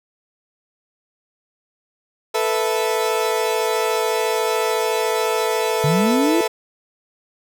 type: chord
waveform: 30% pulse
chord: A suspended second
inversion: none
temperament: equal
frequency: 440 / 493.9 / 659.3 Hz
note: A4 / B4 / E5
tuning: 0 / 0 / 0 cents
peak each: -18 / -21 / -22 dBFS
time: 2.34-6.48 s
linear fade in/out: 10 ms
type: linear sweep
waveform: sine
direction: up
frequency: 137.2 to 348.6 Hz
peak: -16 dBFS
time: 5.84-6.41 s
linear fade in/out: 2 ms
effects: none